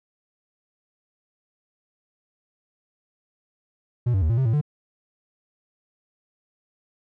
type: tone with pitch steps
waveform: triangle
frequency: 121.3 / 95.5 / 78.2 / 115.2 / 132.4 / 112.2 / 148.5 Hz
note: B2 / G2 / D#2 / A#2 / C3 / A2 / D3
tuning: -31 / -45 / +9 / -20 / +21 / +34 / +20 cents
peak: -16 dBFS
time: 4.06-4.613 s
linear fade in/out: 10 ms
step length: 79 ms
effects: none